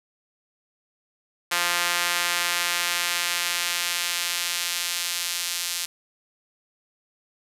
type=tone with high-pass filter sweep; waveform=sawtooth; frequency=174.61 Hz; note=F3; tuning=in tune; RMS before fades=-26 dBFS; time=1.51-5.86 s; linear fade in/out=10 ms; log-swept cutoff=1400 to 4000 Hz; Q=0.78; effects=resampled to 32000 Hz + 7-bit